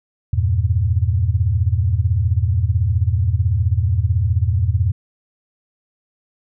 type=chord; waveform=sine; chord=E diminished; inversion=none; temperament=equal; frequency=82.41 / 98 / 116.54 Hz; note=E2 / G2 / Bb2; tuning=0 / 0 / 0 cents; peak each=-18 / -18 / -20 dBFS; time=0.33-4.92 s; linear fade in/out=5 ms; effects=none